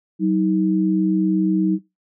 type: tone pair together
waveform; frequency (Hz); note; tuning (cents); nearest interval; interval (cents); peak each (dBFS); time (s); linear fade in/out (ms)
sine; 188.68 / 316.7; F#3 / D#4; +34 / +31; major sixth; 897; -18; 0.19-1.79; 50
effects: noise-tail reverb RT60 0.2 s tail -18 dB re dry